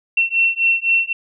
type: beating tone pair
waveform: sine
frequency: 2709 / 2712.9 Hz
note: E7 / E7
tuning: +47 / +49 cents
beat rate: 3.9 Hz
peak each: -17 dBFS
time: 0.17-1.13 s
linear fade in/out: 5 ms
effects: none